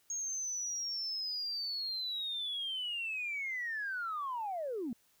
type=linear sweep; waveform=sine; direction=down; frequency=6570 to 213.6 Hz; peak=-34 dBFS; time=0.1-4.93 s; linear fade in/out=2 ms; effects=tanh soft clip ceiling -30 dBFS + white hiss -70 dBFS RMS until 5.2 s